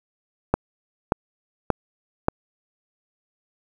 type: click train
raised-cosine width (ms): 1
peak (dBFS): -3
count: 4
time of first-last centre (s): 0.54-2.284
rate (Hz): 1.72
effects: 7-bit